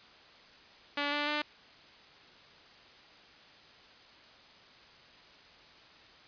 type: tone with pitch steps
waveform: 5% pulse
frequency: 288 / 292.9 / 297.8 Hz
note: D4 / D4 / D4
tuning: -34 / -5 / +24 cents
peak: -19 dBFS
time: 0.97-1.42 s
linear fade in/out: 5 ms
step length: 150 ms
effects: white hiss -56 dBFS RMS until 6.27 s + resampled to 11025 Hz